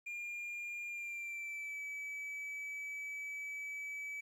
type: tone with pitch glide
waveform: triangle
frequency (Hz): 2407 to 2293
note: D7 to D7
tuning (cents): +42 to -42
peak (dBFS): -39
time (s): 0.06-4.21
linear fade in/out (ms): 10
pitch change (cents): -84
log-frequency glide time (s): 0.88-1.82
effects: 12-bit